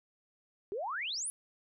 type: exponential sweep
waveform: sine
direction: up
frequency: 371.7 to 11000 Hz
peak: -34 dBFS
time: 0.72-1.3 s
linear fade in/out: 0 ms
effects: none